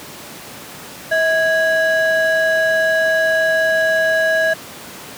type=ring-modulated tone; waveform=triangle; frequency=1149 Hz; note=D6; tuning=38 cents flat; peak=-8 dBFS; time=1.11-4.54 s; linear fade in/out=10 ms; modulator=505 Hz; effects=pink hiss -34 dBFS RMS until 5.17 s + high-pass 150 Hz 12 dB/octave